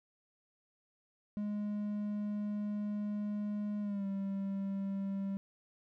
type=tone with pitch glide; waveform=triangle; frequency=207.7 to 196.04 Hz; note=G#3 to G3; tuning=0 to 0 cents; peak=-32 dBFS; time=1.37-5.37 s; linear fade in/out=0 ms; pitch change=-100 cents; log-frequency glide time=3.81-4.06 s; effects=none